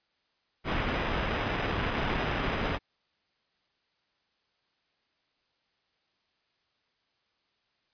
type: noise with sample-and-hold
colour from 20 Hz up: pink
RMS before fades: -30 dBFS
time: 0.64-2.79 s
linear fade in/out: 50 ms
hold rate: 4410 Hz
effects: white hiss -74 dBFS RMS until 7.93 s + resampled to 11025 Hz